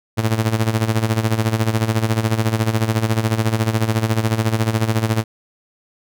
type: tone with tremolo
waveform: sawtooth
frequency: 111.2 Hz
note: A2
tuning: 19 cents sharp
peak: -9 dBFS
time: 0.17-5.24 s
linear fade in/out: 20 ms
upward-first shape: sine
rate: 14 Hz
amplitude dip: 75%
effects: none